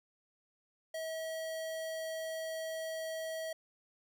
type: tone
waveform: square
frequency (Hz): 643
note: E5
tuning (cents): -43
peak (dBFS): -38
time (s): 0.94-3.53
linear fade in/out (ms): 5
effects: none